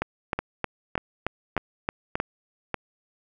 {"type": "two click trains", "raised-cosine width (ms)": 0.5, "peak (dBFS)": [-10, -11], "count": [8, 5], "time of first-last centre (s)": [[0.02, 2.201], [0.39, 2.743]], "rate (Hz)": [3.21, 1.7], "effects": []}